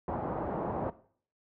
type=low-pass noise; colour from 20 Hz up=white; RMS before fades=-34 dBFS; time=0.08-0.9 s; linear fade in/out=2 ms; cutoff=880 Hz; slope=24 dB/octave; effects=noise-tail reverb RT60 0.5 s tail -17 dB re dry + high-pass 60 Hz 12 dB/octave